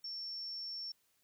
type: tone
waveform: sine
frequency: 5440 Hz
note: F8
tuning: 46 cents flat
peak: -40 dBFS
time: 0.04-0.92 s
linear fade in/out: 5 ms
effects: white hiss -75 dBFS RMS until 1.23 s